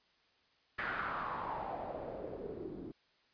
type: noise with low-pass filter sweep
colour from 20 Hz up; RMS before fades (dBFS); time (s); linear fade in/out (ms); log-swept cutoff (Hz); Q
white; -41; 0.78-2.92; 10; 1700 to 290; 3.9
effects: white hiss -71 dBFS RMS until 3.33 s + resampled to 11025 Hz